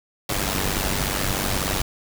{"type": "noise with amplitude modulation", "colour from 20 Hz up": "pink", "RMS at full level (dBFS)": -21, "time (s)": [0.29, 1.82], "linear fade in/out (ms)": 5, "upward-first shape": "sine", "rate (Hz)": 96.6, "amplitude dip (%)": 70, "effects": []}